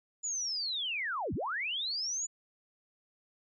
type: linear two-way sweep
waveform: sine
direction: down then up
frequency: 7040 to 61.4 to 7040 Hz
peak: -32 dBFS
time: 0.23-2.27 s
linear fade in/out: 20 ms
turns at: 1.34 s
effects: none

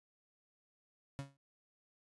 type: tone with exponential decay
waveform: 35% pulse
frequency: 138.59 Hz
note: C#3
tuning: in tune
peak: -35 dBFS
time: 1.19-1.37 s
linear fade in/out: 0 ms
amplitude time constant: 37 ms
effects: resampled to 24000 Hz

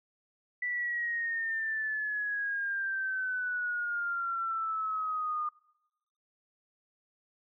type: exponential sweep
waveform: sine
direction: down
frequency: 1975.5 to 1215 Hz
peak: -30 dBFS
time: 0.62-5.49 s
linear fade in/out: 5 ms
effects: noise-tail reverb RT60 1.0 s tail -26 dB re dry

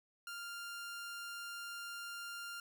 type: tone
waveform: sawtooth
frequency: 1396.9 Hz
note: F6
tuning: in tune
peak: -40 dBFS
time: 0.27-2.6 s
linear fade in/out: 2 ms
effects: none

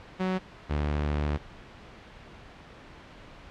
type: tone pair in turn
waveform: sawtooth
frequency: 186.3 / 73.93 Hz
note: F#3 / D2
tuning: +12 / +12 cents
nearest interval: octave + major third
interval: 1600 cents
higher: first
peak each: -22 dBFS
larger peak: neither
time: 0.19-0.39 / 0.69-1.38 s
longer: second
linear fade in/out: 20 ms
effects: pink hiss -48 dBFS RMS until 3.5 s + low-pass 3000 Hz 12 dB/octave

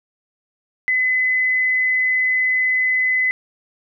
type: tone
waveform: sine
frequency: 2021 Hz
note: B6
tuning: 39 cents sharp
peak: -15 dBFS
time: 0.88-3.31 s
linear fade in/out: 0 ms
effects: none

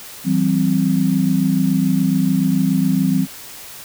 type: chord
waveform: sine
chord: C major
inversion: first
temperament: equal with one note detuned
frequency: 164.81 / 191.85 / 261.6 Hz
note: E3 / G3 / C4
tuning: 0 / -37 / 0 cents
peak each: -19 / -17 / -18 dBFS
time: 0.24-3.27 s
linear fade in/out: 50 ms
effects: white hiss -36 dBFS RMS until 3.84 s

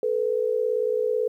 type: tone pair together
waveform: sine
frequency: 435.8 / 493.9 Hz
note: A4 / B4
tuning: -17 / 0 cents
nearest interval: major second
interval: 217 cents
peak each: -24 dBFS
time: 0.03-1.28 s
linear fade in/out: 2 ms
effects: 10-bit

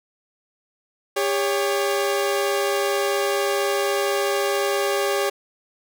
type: tone pair together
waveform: sawtooth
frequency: 400.8 / 559 Hz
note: G4 / C#5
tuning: +38 / +14 cents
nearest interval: tritone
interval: 576 cents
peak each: -18 / -20 dBFS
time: 1.16-5.3 s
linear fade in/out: 10 ms
effects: none

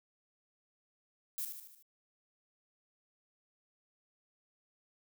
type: noise with echo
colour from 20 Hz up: violet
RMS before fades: -38 dBFS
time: 1.38-1.45 s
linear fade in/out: 0 ms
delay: 75 ms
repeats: 5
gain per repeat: -5 dB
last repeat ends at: 1.825 s
effects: none

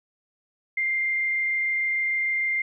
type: tone with frequency modulation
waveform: sine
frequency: 2100 Hz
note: C7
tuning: 6 cents sharp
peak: -22 dBFS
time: 0.77-2.62 s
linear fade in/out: 5 ms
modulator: 26.6 Hz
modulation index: 0.5
effects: none

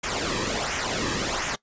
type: noise with flanger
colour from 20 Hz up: pink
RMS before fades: -27 dBFS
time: 0.03-1.56 s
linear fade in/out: 10 ms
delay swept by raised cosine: 0.22 to 1.42 ms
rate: 1.4 Hz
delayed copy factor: -0.65
effects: noise-tail reverb RT60 0.1 s tail -20 dB re dry + resampled to 16000 Hz

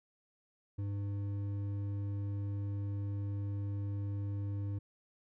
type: tone with hard clipping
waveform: sine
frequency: 100.6 Hz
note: G2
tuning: 45 cents sharp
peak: -36 dBFS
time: 0.78-4.79 s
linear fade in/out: 10 ms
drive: 7 dB
effects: none

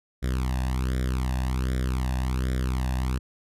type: tone with flanger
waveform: sawtooth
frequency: 63.8 Hz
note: C2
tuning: 43 cents flat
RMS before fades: -26 dBFS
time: 0.22-3.19 s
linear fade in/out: 20 ms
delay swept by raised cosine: 0.55 to 1.14 ms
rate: 1.3 Hz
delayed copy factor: +0.95
effects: resampled to 32000 Hz

